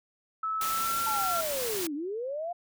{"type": "tone with pitch glide", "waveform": "sine", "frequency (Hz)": [1303, 1363], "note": ["E6", "F6"], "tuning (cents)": [-20, -43], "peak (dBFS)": -28, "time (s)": [0.43, 1.41], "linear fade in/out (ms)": 5, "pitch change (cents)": 77, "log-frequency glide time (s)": [0.64, 0.99]}
{"type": "noise", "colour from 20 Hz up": "white", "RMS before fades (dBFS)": -34, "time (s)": [0.61, 1.87], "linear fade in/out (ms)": 2}
{"type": "linear two-way sweep", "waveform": "sine", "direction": "down then up", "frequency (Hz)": [896, 277.2, 716], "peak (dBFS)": -31, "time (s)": [1.06, 2.53], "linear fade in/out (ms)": 10, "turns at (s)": 1.94}
{"effects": []}